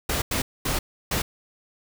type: noise bursts at uneven times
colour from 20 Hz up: pink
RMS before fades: -25 dBFS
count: 4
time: 0.09-0.22 / 0.31-0.42 / 0.65-0.79 / 1.11-1.22 s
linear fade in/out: 5 ms
effects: none